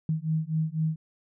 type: beating tone pair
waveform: sine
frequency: 156.3 / 160.3 Hz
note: D#3 / E3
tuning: +8 / -48 cents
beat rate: 4 Hz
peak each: -28 dBFS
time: 0.09-0.96 s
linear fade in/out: 2 ms
effects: none